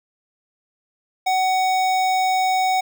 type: tone with notch filter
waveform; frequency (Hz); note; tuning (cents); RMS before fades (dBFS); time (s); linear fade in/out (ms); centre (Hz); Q
square; 750; F#5; +23; -19; 1.26-2.81; 10; 12000; 0.68
effects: none